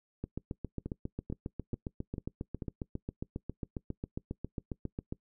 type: two click trains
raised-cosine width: 3 ms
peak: -24 / -23 dBFS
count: 5 / 37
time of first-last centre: 0.86-2.622 / 0.24-5.125 s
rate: 2.27 / 7.37 Hz
effects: noise-tail reverb RT60 0.1 s tail -22 dB re dry